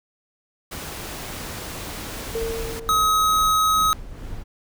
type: noise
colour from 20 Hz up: pink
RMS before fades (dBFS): -33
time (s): 0.71-2.8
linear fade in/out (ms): 10
type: tone with exponential decay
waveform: sine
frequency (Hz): 454.7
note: A#4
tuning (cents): -43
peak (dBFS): -22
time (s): 2.35-3.87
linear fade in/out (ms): 1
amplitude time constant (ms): 330
type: noise with tremolo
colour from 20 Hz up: brown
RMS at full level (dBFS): -32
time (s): 2.37-4.44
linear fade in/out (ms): 20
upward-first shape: sine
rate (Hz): 2.2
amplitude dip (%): 50
type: tone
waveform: square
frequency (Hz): 1271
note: D#6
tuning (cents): +36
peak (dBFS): -17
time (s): 2.89-3.93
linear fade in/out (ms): 0
effects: none